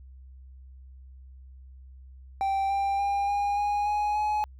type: tone with pitch steps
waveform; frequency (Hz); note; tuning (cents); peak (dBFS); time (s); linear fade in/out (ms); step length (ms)
triangle; 782 / 792 / 802.1 / 812.4 / 822.8 / 833.3 / 844; G5 / G5 / G5 / G#5 / G#5 / G#5 / G#5; -4 / +18 / +40 / -38 / -16 / +6 / +28; -22; 2.41-4.44; 0; 290
effects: added 65 Hz sine -45 dBFS peak until 4.59 s